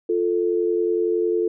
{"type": "tone pair together", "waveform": "sine", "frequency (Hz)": [349.7, 440.6], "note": ["F4", "A4"], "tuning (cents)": [2, 2], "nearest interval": "major third", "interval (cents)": 400, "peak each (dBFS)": -21, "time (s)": [0.09, 1.48], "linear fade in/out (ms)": 5, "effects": []}